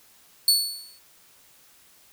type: tone with exponential decay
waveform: sawtooth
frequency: 4435 Hz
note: C#8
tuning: in tune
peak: -11 dBFS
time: 0.48-0.99 s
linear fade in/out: 2 ms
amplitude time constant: 110 ms
effects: white hiss -56 dBFS RMS until 2.12 s